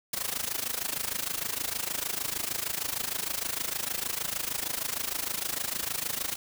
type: noise with amplitude modulation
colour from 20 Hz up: white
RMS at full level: -29 dBFS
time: 0.13-6.36 s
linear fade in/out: 5 ms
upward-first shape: sine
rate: 26.5 Hz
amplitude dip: 85%
effects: none